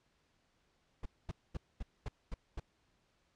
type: noise bursts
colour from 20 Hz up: brown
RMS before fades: -39 dBFS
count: 7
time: 1.03-2.599 s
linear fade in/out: 5 ms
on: 27 ms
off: 230 ms
effects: pink hiss -75 dBFS RMS until 3.35 s + low-pass 6000 Hz 12 dB/octave